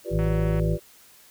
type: chord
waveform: sine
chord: G dominant seventh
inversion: third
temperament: equal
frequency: 349.2 / 392 / 493.9 / 587.3 Hz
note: F4 / G4 / B4 / D5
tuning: 0 / 0 / 0 / 0 cents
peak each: -33 dBFS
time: 0.04-0.8 s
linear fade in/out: 50 ms
type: harmonic tone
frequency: 53.6 Hz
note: A1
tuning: 45 cents flat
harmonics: 1 / 2 / 3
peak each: -25 / -28 / -24 dBFS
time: 0.1-0.78 s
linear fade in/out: 50 ms
type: click train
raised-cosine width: 0.5 ms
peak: -24 dBFS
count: 77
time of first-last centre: 0.19-0.596 s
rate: 187 Hz
effects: white hiss -53 dBFS RMS until 1.3 s